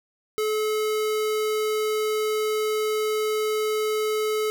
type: tone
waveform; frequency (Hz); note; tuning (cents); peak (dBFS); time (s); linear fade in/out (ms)
square; 430; A4; -40; -23; 0.38-4.5; 0
effects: none